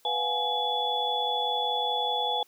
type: tone cluster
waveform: sine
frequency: 492.3 / 702 / 747 / 838 / 3420 Hz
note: B4 / F5 / F#5 / G#5 / A7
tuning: -6 / +9 / +16 / +15 / -50 cents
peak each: -34 / -36 / -38 / -29 / -29 dBFS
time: 0.05-2.43 s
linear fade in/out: 2 ms
effects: white hiss -62 dBFS RMS until 2.47 s + high-pass 200 Hz 12 dB/octave